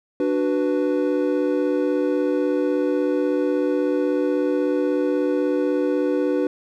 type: chord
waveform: triangle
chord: B minor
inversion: first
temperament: equal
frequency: 293.7 / 370 / 493.9 Hz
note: D4 / F#4 / B4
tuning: 0 / 0 / 0 cents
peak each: -20 / -22 / -21 dBFS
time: 0.2-6.47 s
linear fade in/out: 2 ms
effects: none